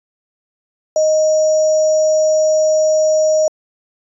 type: tone with sample-and-hold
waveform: sine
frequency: 622.3 Hz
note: D#5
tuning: in tune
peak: -10 dBFS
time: 0.96-3.48 s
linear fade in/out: 2 ms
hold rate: 6300 Hz
effects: resampled to 24000 Hz